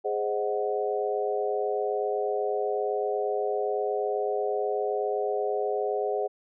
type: chord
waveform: sine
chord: Ab dominant seventh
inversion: none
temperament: equal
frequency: 415.3 / 523.3 / 622.3 / 740 Hz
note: Ab4 / C5 / Eb5 / Gb5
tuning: 0 / 0 / 0 / 0 cents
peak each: -28 / -32 / -33 / -32 dBFS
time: 0.04-6.28 s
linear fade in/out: 20 ms
effects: none